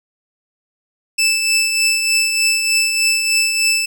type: tone with tremolo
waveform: 20% pulse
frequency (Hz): 2637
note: E7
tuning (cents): 0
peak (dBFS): -7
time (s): 1.18-3.86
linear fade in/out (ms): 10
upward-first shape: triangle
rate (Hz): 3.3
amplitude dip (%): 50
effects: none